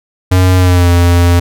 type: tone with pitch glide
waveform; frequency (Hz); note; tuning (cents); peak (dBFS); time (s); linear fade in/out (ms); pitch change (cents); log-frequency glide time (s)
square; 92.1 to 86.98; F#2 to F2; -7 to -6; -6; 0.31-1.4; 10; -99; 0.57-0.9
effects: none